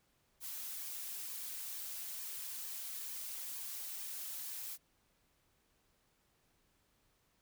blue noise with flanger, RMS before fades -44 dBFS, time 0.4-4.78 s, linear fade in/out 50 ms, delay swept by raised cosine 1.4 to 5.1 ms, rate 2.2 Hz, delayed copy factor -0.5, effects pink hiss -75 dBFS RMS until 7.41 s

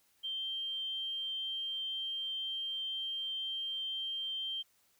sine tone, 3151 Hz, G7, 8 cents sharp, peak -35 dBFS, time 0.23-4.63 s, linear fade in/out 20 ms, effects white hiss -71 dBFS RMS until 4.99 s

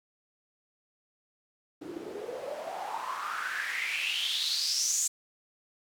white noise with band-pass filter sweep, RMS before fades -33 dBFS, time 1.81-5.08 s, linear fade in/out 10 ms, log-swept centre 290 to 7300 Hz, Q 6.9, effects none

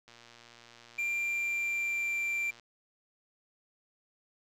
click train, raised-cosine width 0.2 ms, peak -36 dBFS, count 298, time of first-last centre 0.08-2.597 s, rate 118 Hz
triangle tone with pitch glide, 2377 to 2358 Hz, D7 to D7, +20 to +6 cents, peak -28 dBFS, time 0.98-2.51 s, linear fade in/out 10 ms, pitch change -14 cents, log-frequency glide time 1.17-2.18 s
effects none

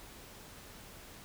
silence, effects pink hiss -52 dBFS RMS until 1.24 s

